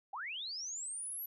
sine linear sweep, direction up, 712 to 11990 Hz, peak -39 dBFS, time 0.13-1.26 s, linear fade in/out 5 ms, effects none

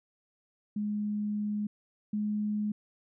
sine tone pair in turn, 208.8 / 210 Hz, G#3 / G#3, +10 / +19 cents, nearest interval unison, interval 9 cents, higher second, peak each -29 / -28 dBFS, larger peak second, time 0.76-1.67 / 2.13-2.72 s, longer first, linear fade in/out 5 ms, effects none

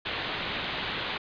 white low-pass noise, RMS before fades -33 dBFS, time 0.05-1.18 s, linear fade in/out 10 ms, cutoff 3900 Hz, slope 48 dB/octave, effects resampled to 11025 Hz

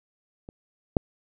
clicks, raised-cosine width 2 ms, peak -27 / -6 dBFS, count 2, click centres 0.489 / 0.968 s, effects none

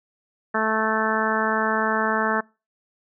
harmonic tone, 219.2 Hz, A3, 6 cents flat, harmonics 1 / 2 / 3 / 4 / 5 / 6 / 7 / 8, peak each -28 / -28 / -28 / -28 / -28 / -28 / -28 / -28 dBFS, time 0.54-2.41 s, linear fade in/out 10 ms, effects noise-tail reverb RT60 0.3 s tail -25 dB re dry

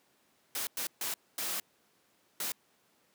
white noise bursts at uneven times, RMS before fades -35 dBFS, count 5, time 0.55-0.67 / 0.77-0.87 / 1.01-1.14 / 1.38-1.6 / 2.4-2.52 s, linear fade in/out 2 ms, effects pink hiss -69 dBFS RMS until 3.14 s + high-pass 200 Hz 12 dB/octave

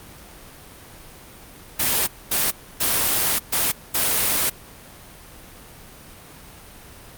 white noise bursts at uneven times, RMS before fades -20 dBFS, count 5, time 1.79-2.07 / 2.31-2.51 / 2.8-3.39 / 3.52-3.72 / 3.94-4.5 s, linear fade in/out 10 ms, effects pink hiss -43 dBFS RMS until 7.17 s + Opus 32 kbps

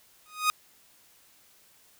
sawtooth tone with exponential growth, 1244.5 Hz, D#6, in tune, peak -15 dBFS, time 0.26-0.5 s, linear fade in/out 0 ms, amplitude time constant 51 ms, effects white hiss -60 dBFS RMS until 1.99 s

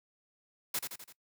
white noise with echo, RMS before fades -33 dBFS, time 0.74-0.79 s, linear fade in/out 5 ms, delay 84 ms, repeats 4, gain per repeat -5 dB, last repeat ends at 1.126 s, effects noise-tail reverb RT60 0.1 s tail -22 dB re dry

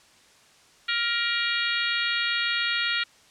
harmonic tone with a mistuned harmonic, 472.6 Hz, A#4, 24 cents sharp, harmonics 3 / 4 / 5 / 6 / 7 / 8 / 9, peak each -29 / -30 / -31 / -32 / -32 / -33 / -34 dBFS, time 0.88-3.04 s, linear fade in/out 10 ms, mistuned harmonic 3, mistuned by -22 cents, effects white hiss -56 dBFS RMS until 3.3 s + low-pass 7000 Hz 12 dB/octave

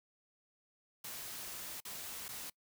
white noise with dropouts, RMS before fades -45 dBFS, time 1.04-2.5 s, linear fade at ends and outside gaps 5 ms, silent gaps 1.804-1.85 / 2.283-2.288 s, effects noise-tail reverb RT60 0.1 s tail -24 dB re dry

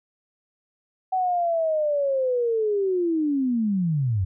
sine linear sweep, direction down, 757 to 87.31 Hz, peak -20 dBFS, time 1.12-4.25 s, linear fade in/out 10 ms, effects none

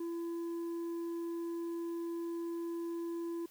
triangle tone with tanh clipping, 337.5 Hz, E4, 41 cents sharp, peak -37 dBFS, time 0-3.46 s, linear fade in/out 5 ms, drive 9 dB, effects white hiss -63 dBFS RMS until 3.5 s

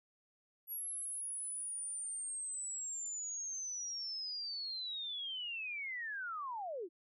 sine linear sweep, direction down, 11460 to 311.1 Hz, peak -39 dBFS, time 0.67-6.89 s, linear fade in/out 50 ms, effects none

